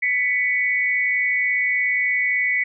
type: tone pair together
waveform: sine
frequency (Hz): 1988.5 / 2232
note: B6 / C#7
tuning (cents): +11 / +11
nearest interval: major second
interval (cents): 200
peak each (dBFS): -20 / -21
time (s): 0.02-2.64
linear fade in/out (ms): 10
effects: none